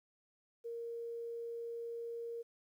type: tone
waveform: sine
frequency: 466.2 Hz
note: A#4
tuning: in tune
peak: -40 dBFS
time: 0.64-2.43 s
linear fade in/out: 20 ms
effects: 12-bit